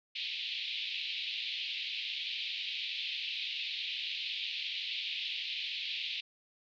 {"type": "band-pass noise", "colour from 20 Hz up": "white", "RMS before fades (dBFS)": -38, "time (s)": [0.15, 6.21], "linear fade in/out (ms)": 10, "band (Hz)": [2400, 4000], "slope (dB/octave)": 48, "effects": []}